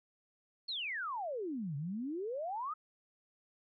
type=exponential two-way sweep; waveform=sine; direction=down then up; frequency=4435 to 135.8 to 1299 Hz; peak=-36 dBFS; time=0.68-2.74 s; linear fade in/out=10 ms; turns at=1.76 s; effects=none